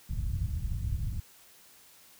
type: low-pass noise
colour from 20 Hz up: white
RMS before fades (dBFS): -32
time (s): 0.09-1.2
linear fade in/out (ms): 5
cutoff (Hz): 110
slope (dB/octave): 24
effects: white hiss -57 dBFS RMS until 2.19 s